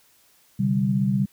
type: chord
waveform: sine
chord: C suspended second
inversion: none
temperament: equal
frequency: 130.81 / 146.83 / 196 Hz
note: C3 / D3 / G3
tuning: 0 / 0 / 0 cents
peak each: -24 / -27 / -21 dBFS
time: 0.59-1.26 s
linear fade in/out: 10 ms
effects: white hiss -59 dBFS RMS until 1.32 s